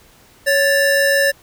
square tone pair together, 557.9 / 1760 Hz, C#5 / A6, +11 / 0 cents, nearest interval octave + minor sixth, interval 1989 cents, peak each -16 dBFS, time 0.46-1.32 s, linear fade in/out 20 ms, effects pink hiss -49 dBFS RMS until 1.42 s

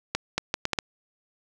accelerating click train, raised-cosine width 0.2 ms, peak -7 dBFS, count 6, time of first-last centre 0.15-0.788 s, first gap 230 ms, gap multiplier 0.7, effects none

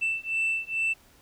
sine beating tone pair, 2662 / 2664.3 Hz, E7 / E7, +16 / +18 cents, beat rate 2.3 Hz, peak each -27 dBFS, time 0.01-0.94 s, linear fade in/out 20 ms, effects tanh soft clip ceiling -21 dBFS + pink hiss -58 dBFS RMS until 1.21 s

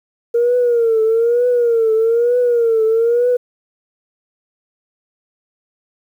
sine tone with vibrato, 466.2 Hz, A#4, in tune, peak -10 dBFS, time 0.34-3.37 s, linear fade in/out 10 ms, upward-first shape triangle, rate 1.1 Hz, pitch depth 110 cents each way, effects tanh soft clip ceiling -7 dBFS + 8-bit

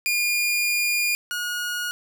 sawtooth tone pair in turn, 2422 / 1444 Hz, D#7 / F#6, -47 / -43 cents, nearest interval major sixth, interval 896 cents, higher first, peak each -17 / -22 dBFS, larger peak first, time 0.06-1.15 / 1.31-1.91 s, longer first, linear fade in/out 0 ms, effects none

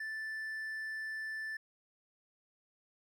triangle tone, 1760 Hz, A6, in tune, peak -36 dBFS, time 0-1.57 s, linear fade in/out 5 ms, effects none

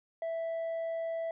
sine tone with tanh clipping, 659.3 Hz, E5, in tune, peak -33 dBFS, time 0.22-1.31 s, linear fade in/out 2 ms, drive 3 dB, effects none

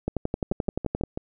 two click trains, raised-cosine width 2 ms, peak -12 / -16 dBFS, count 12 / 5, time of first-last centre 0.08-1.037 / 0.52-1.175 s, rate 11.5 / 6.11 Hz, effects none

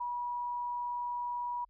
sine tone, 969 Hz, B5, 33 cents flat, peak -33 dBFS, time 0-1.65 s, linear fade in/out 10 ms, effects added 44 Hz sine -65 dBFS peak until 1.69 s

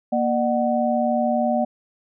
sine tone cluster, 235.5 / 602 / 745 Hz, A#3 / D5 / F#5, +18 / +43 / +12 cents, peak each -22 / -22 / -23 dBFS, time 0.12-1.65 s, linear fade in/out 10 ms, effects none

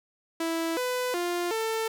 sawtooth tone with pitch steps, 329.3 / 500 / 350.2 / 446 Hz, E4 / B4 / F4 / A4, -2 / +21 / +5 / +23 cents, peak -23 dBFS, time 0.4-1.88 s, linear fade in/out 5 ms, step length 370 ms, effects none

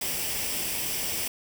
white noise with comb filter, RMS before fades -30 dBFS, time 0.01-1.28 s, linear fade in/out 5 ms, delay 0.37 ms, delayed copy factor +0.55, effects none

